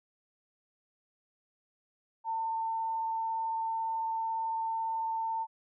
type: tone with vibrato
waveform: sine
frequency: 899 Hz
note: A5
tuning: 37 cents sharp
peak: -30 dBFS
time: 2.24-5.47 s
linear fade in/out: 50 ms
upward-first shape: sine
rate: 18 Hz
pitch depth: 13 cents each way
effects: none